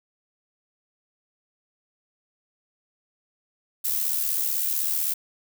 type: noise with amplitude modulation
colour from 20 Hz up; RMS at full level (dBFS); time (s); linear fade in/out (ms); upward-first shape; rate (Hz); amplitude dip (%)
violet; -23; 3.84-5.14; 10; sine; 75.9; 55
effects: none